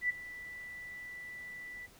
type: tone with ADSR envelope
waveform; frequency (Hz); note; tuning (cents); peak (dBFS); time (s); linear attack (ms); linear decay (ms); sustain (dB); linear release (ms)
sine; 1974; B6; -1; -26; 0.01-1.87; 83; 18; -17; 20
effects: pink hiss -59 dBFS RMS until 1.99 s